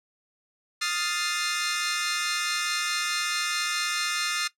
15% pulse chord, F dominant seventh, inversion third, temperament equal, 1244.5 / 1396.9 / 1760 / 2093 Hz, Eb6 / F6 / A6 / C7, 0 / 0 / 0 / 0 cents, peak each -25 dBFS, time 0.81-4.48 s, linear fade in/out 10 ms, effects noise-tail reverb RT60 0.1 s tail -17 dB re dry + low-pass 10000 Hz 12 dB/octave

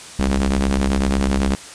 sawtooth ring-modulated tone, 68 Hz, C#2, 33 cents flat, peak -9 dBFS, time 0.19-1.55 s, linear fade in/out 0 ms, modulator 131 Hz, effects white hiss -37 dBFS RMS until 1.74 s + resampled to 22050 Hz

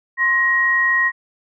sine tone pair together, 1055.9 / 1888 Hz, C6 / A#6, +15 / +22 cents, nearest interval minor seventh, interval 1007 cents, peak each -23 / -14 dBFS, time 0.17-1.12 s, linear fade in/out 50 ms, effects none

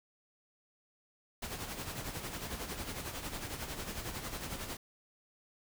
pink noise with tremolo, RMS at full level -39 dBFS, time 1.42-4.77 s, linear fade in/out 5 ms, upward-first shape sine, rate 11 Hz, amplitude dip 55%, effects none

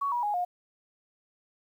sine tone with pitch steps, 1120 / 963.8 / 829.4 / 713.8 Hz, C#6 / B5 / G#5 / F5, +18 / -43 / -3 / +38 cents, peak -26 dBFS, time 0.01-0.45 s, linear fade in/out 10 ms, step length 110 ms, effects 10-bit

